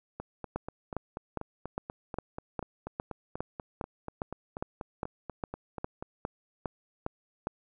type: two click trains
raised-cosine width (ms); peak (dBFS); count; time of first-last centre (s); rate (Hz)
1; -23 / -18; 25 / 18; 0.2-6.025 / 0.56-7.471; 4.12 / 2.46
effects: none

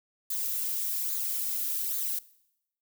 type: noise with flanger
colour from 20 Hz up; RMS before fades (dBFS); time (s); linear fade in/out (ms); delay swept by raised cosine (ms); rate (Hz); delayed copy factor
violet; -31; 0.3-2.19; 5; 0.35 to 2.65; 1.2; -0.55
effects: noise-tail reverb RT60 0.8 s tail -20 dB re dry

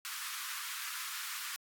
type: high-pass noise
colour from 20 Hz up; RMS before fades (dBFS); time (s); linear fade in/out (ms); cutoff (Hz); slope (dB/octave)
pink; -41; 0.05-1.56; 0; 1100; 48
effects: AAC 64 kbps

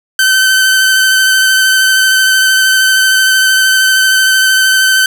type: tone with vibrato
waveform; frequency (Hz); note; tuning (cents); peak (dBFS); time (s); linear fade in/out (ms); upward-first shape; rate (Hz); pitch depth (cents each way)
sawtooth; 1535; G6; -37; -3; 0.19-5.06; 2; sine; 13; 14
effects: none

